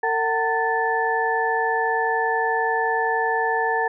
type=tone cluster; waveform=sine; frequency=453.6 / 754 / 905 / 1753 Hz; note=A#4 / F#5 / A5 / A6; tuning=-47 / +32 / +48 / -7 cents; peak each=-25 / -26 / -24 / -24 dBFS; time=0.03-3.88 s; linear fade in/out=5 ms; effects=none